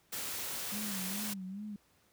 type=noise; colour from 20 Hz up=white; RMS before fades=-39 dBFS; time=0.12-1.34 s; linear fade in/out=10 ms
type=tone with vibrato; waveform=sine; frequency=198.4 Hz; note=G3; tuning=21 cents sharp; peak=-39 dBFS; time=0.72-1.76 s; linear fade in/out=2 ms; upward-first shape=sine; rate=2.4 Hz; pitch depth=120 cents each way
effects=pink hiss -69 dBFS RMS until 2.12 s + high-pass 60 Hz 12 dB/octave